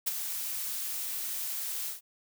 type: noise with ADSR envelope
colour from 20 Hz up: blue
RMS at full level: -27 dBFS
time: 0.06-2.01 s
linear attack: 16 ms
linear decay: 22 ms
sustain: -8 dB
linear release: 130 ms
effects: none